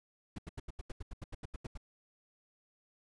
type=noise bursts; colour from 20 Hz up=brown; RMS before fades=-41 dBFS; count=14; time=0.36-1.776 s; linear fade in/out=5 ms; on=25 ms; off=82 ms; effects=resampled to 24000 Hz